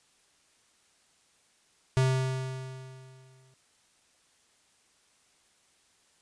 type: tone with exponential decay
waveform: square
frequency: 130.81 Hz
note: C3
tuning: in tune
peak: -21 dBFS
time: 1.97-3.54 s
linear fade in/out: 0 ms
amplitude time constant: 340 ms
effects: white hiss -66 dBFS RMS until 6.21 s + resampled to 22050 Hz